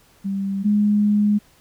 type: tone pair in turn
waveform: sine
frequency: 196 / 207.7 Hz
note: G3 / G#3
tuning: 0 / 0 cents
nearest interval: minor second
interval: 100 cents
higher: second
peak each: -21 / -14 dBFS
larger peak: second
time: 0.24-0.64 / 0.64-1.39 s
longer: second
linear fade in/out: 20 ms
effects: pink hiss -55 dBFS RMS until 1.6 s